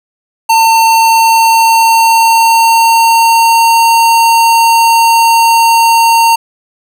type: tone with pitch glide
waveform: square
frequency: 903 to 917.2 Hz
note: A5 to A#5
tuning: +45 to -28 cents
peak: -5 dBFS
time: 0.49-6.36 s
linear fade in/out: 10 ms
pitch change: +27 cents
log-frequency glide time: 0.81-3.84 s
effects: none